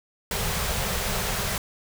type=band-stop noise; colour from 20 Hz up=pink; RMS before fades=-27 dBFS; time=0.31-1.58 s; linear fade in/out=2 ms; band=220 to 380 Hz; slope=96 dB/octave; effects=none